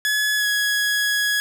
sawtooth tone with pitch glide, 1700 to 1671.8 Hz, G#6 to G#6, +40 to +11 cents, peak -15 dBFS, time 0.05-1.4 s, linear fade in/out 0 ms, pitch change -29 cents, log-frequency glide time 0.36-0.47 s, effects none

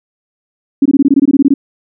sine tone bursts, 277.2 Hz, C#4, in tune, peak -4 dBFS, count 13, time 0.82-1.54 s, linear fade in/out 5 ms, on 36 ms, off 21 ms, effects none

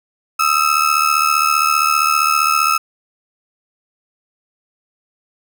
35% pulse ring-modulated tone, 1300 Hz, E6, 24 cents flat, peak -8 dBFS, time 0.39-2.78 s, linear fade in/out 10 ms, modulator 37.6 Hz, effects none

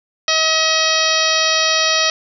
harmonic tone, 637 Hz, D#5, 41 cents sharp, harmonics 1 / 2 / 3 / 4 / 5 / 6 / 7 / 8 / 9, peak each -22 / -22 / -22 / -22 / -22 / -22 / -22 / -22 / -22 dBFS, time 0.28-2.1 s, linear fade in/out 2 ms, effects none

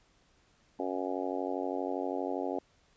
harmonic tone, 92.5 Hz, F#2, in tune, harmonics 3 / 4 / 5 / 6 / 7 / 8 / 9, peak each -37 / -38 / -39 / -40 / -40 / -41 / -42 dBFS, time 0.79-2.59 s, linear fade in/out 5 ms, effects pink hiss -67 dBFS RMS until 2.96 s + resampled to 16000 Hz

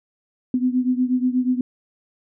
sine beating tone pair, 250 / 258.3 Hz, B3 / C4, +21 / -22 cents, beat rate 8.3 Hz, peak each -19 / -22 dBFS, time 0.54-1.61 s, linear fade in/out 2 ms, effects none

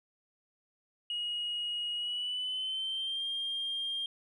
sine tone with pitch glide, 2889 to 3206 Hz, F#7 to G7, -42 to +38 cents, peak -31 dBFS, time 1.1-4.06 s, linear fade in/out 2 ms, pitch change +180 cents, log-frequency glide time 1.95-3.26 s, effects tanh soft clip ceiling -29 dBFS

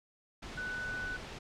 sine tone in noise, 1491 Hz, F#6, 13 cents sharp, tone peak -36 dBFS, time 0.57-1.17 s, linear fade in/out 10 ms, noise pink, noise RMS -44 dBFS, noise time 0.42-1.39 s, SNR +5 dB, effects low-pass 5000 Hz 12 dB/octave

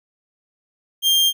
40% pulse tone, 3192 Hz, G7, 31 cents sharp, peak -13 dBFS, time 1.02-1.33 s, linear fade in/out 50 ms, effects none

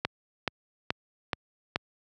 click train, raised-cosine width 0.3 ms, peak -10 dBFS, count 5, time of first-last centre 0.05-1.759 s, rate 2.34 Hz, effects high-pass 80 Hz 12 dB/octave

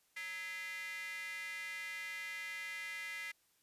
square tone with high-pass filter, 185.3 Hz, F#3, 3 cents sharp, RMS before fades -44 dBFS, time 0.16-3.32 s, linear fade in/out 10 ms, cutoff 2000 Hz, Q 6.1, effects white hiss -74 dBFS RMS until 3.62 s + resampled to 32000 Hz

